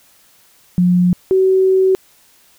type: tone pair in turn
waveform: sine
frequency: 178.6 / 378.4 Hz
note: F3 / F#4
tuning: +39 / +39 cents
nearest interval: octave + minor second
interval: 1300 cents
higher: second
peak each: -9 dBFS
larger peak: neither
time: 0.78-1.13 / 1.31-1.95 s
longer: second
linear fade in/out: 0 ms
effects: white hiss -51 dBFS RMS until 2.58 s